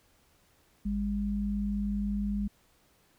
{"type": "tone pair together", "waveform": "sine", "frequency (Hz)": [53.04, 203.4], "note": ["G#1", "G#3"], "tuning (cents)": [37, -36], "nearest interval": "octave + major seventh", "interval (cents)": 2327, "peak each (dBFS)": [-34, -29], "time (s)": [0.85, 2.48], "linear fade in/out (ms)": 10, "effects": ["pink hiss -66 dBFS RMS until 3.18 s"]}